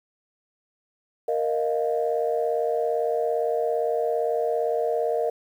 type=chord; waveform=sine; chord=Bb suspended fourth; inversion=none; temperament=just; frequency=466.2 / 621.6 / 699.2 Hz; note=Bb4 / Eb5 / F5; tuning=0 / -2 / +2 cents; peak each=-24 / -26 / -28 dBFS; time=1.28-5.3 s; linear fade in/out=5 ms; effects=tanh soft clip ceiling -12 dBFS + 9-bit